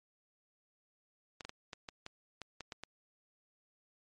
clicks, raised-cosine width 0.2 ms, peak -26 dBFS, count 10, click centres 1.408 / 1.45 / 1.494 / 1.732 / 1.888 / 2.064 / 2.417 / 2.607 / 2.722 / 2.836 s, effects MP3 48 kbps

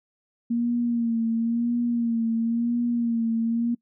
sine tone with vibrato, 233.1 Hz, A#3, in tune, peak -21 dBFS, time 0.5-3.75 s, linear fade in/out 10 ms, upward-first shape sine, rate 0.97 Hz, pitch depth 45 cents each way, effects noise-tail reverb RT60 0.1 s tail -23 dB re dry

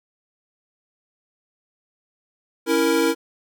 square chord, A# diminished, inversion first, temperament equal, 277.2 / 329.6 / 466.2 Hz, C#4 / E4 / A#4, 0 / 0 / 0 cents, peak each -25 / -21 / -21 dBFS, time 2.66-3.15 s, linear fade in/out 50 ms, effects none

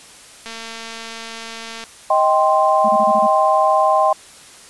click train, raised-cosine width 0.2 ms, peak -15 dBFS, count 314, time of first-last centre 0.46-1.839 s, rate 227 Hz
sine chord, C minor, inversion first, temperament just, 627.9 / 784.9 / 1046.5 Hz, Eb5 / G5 / C6, +16 / +2 / 0 cents, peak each -16 dBFS, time 2.1-4.13 s, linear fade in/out 5 ms
sine tone bursts, 216.9 Hz, A3, 25 cents flat, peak -22 dBFS, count 6, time 2.84-3.27 s, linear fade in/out 10 ms, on 50 ms, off 26 ms
effects white hiss -42 dBFS RMS until 4.69 s + resampled to 24000 Hz

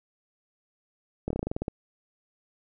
slowing click train, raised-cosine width 2 ms, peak -16 dBFS, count 11, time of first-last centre 1.28-1.681 s, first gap 24 ms, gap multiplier 1.11, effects none

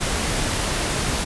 pink noise, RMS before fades -23 dBFS, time 0-1.25 s, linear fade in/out 20 ms, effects resampled to 24000 Hz

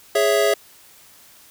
square chord, C# minor, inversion second, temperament equal, 415.3 / 554.4 / 659.3 Hz, G#4 / C#5 / E5, 0 / 0 / 0 cents, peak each -20 / -22 / -20 dBFS, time 0.15-0.54 s, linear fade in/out 5 ms, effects white hiss -49 dBFS RMS until 1.5 s

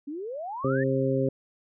sine exponential sweep, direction up, 273 to 1864.7 Hz, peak -32 dBFS, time 0.07-0.84 s, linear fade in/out 10 ms
harmonic tone, 133.4 Hz, C3, 34 cents sharp, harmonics 1 / 2 / 3 / 4, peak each -28 / -28 / -28 / -28 dBFS, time 0.64-1.29 s, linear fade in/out 5 ms
effects none

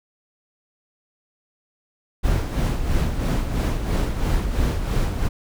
brown noise with tremolo, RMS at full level -19 dBFS, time 2.23-5.29 s, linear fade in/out 20 ms, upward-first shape sine, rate 3 Hz, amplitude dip 55%, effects none

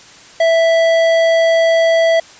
triangle tone with tanh clipping, 659.3 Hz, E5, in tune, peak -11 dBFS, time 0.4-2.2 s, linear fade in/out 5 ms, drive 18 dB, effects white hiss -40 dBFS RMS until 2.39 s + resampled to 16000 Hz

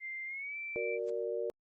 sine tone with pitch glide, 2093 to 2336 Hz, C7 to D7, 0 to -10 cents, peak -38 dBFS, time 0-0.99 s, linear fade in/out 50 ms, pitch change +190 cents, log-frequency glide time 0.26-0.57 s
sine chord, Gb augmented, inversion none, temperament equal, 370 / 466.2 / 587.3 Hz, Gb4 / Bb4 / D5, 0 / 0 / 0 cents, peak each -39 / -35 / -39 dBFS, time 0.76-1.5 s, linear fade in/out 0 ms
white noise with exponential growth, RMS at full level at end -48 dBFS, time 1.02-1.1 s, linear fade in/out 5 ms, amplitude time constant 17 ms
effects Opus 24 kbps

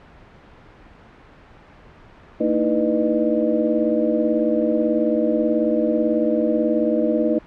sine tone cluster, 227.8 / 305.5 / 323.8 / 493.1 / 608 Hz, A#3 / D#4 / E4 / B4 / D#5, -40 / -32 / -31 / -3 / -40 cents, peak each -23 dBFS, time 2.4-7.39 s, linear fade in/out 10 ms, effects pink hiss -46 dBFS RMS until 7.46 s + low-pass 2000 Hz 12 dB/octave

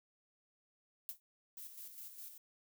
violet noise with exponential decay, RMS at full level -39 dBFS, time 1.09-1.2 s, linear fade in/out 0 ms, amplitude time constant 23 ms
violet noise with tremolo, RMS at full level -49 dBFS, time 1.57-2.38 s, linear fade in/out 2 ms, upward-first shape square, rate 4.9 Hz, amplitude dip 50%
effects none

